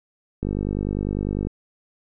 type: click train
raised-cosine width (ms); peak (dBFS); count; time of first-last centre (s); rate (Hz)
3; -13; 53; 0.43-1.47; 50
effects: none